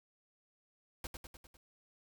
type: noise with echo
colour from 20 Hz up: pink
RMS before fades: -42 dBFS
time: 1.04-1.07 s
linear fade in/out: 2 ms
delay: 100 ms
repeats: 5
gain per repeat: -4 dB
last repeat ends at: 1.57 s
effects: none